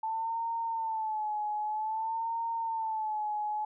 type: tone with vibrato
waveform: sine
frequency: 880 Hz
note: A5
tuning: in tune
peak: -30 dBFS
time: 0.03-3.65 s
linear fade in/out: 5 ms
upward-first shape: sine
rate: 0.52 Hz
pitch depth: 76 cents each way
effects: none